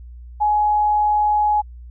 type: tone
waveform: sine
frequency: 840 Hz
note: G#5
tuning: 19 cents sharp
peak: -14 dBFS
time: 0.4-1.62 s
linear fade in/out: 20 ms
effects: added 60 Hz sine -35 dBFS peak until 1.9 s